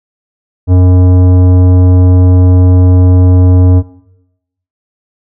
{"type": "tone with tanh clipping", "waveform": "triangle", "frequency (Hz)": 91, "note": "F#2", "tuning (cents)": -28, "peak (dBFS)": -4, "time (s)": [0.67, 3.83], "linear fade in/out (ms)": 50, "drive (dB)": 18, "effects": ["noise-tail reverb RT60 0.9 s tail -18 dB re dry"]}